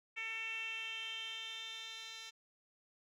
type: tone with band-pass filter sweep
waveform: 10% pulse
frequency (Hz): 447.9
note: A4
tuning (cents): +31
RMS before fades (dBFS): -44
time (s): 0.16-2.31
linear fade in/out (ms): 20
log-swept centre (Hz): 2400 to 4300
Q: 6
effects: none